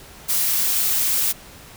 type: noise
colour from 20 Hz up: blue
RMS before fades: -20 dBFS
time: 0.28-1.33 s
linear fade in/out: 20 ms
effects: pink hiss -43 dBFS RMS until 1.76 s